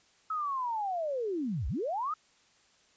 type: linear two-way sweep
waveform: sine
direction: down then up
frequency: 1300 to 50.8 to 1300 Hz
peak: -30 dBFS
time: 0.3-2.14 s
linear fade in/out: 5 ms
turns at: 1.68 s
effects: white hiss -65 dBFS RMS until 2.96 s + resampled to 16000 Hz